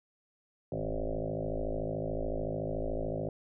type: tone with frequency modulation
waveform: sine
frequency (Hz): 267.7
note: C4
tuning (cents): +40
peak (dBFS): -31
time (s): 0.72-3.29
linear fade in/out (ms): 2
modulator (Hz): 53.7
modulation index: 6.8
effects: none